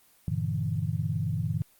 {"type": "chord", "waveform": "sine", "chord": "E half-diminished seventh", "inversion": "first", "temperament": "equal with one note detuned", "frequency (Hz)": [98, 117.49, 146.83, 164.81], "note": ["G2", "Bb2", "D3", "E3"], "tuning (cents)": [0, 14, 0, 0], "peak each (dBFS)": -32, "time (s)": [0.28, 1.62], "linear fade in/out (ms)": 0, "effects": ["white hiss -61 dBFS RMS until 1.79 s", "Opus 24 kbps"]}